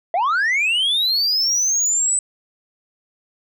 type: linear sweep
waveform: sine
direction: up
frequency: 644 to 8090 Hz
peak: -13 dBFS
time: 0.14-2.19 s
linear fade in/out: 2 ms
effects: tanh soft clip ceiling -15 dBFS